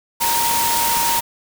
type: tone in noise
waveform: sine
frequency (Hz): 932.3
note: A#5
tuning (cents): 0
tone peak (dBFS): -19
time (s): 0.2-1.21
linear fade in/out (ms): 20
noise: white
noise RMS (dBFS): -20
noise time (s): 0.2-1.21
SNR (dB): -2
effects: none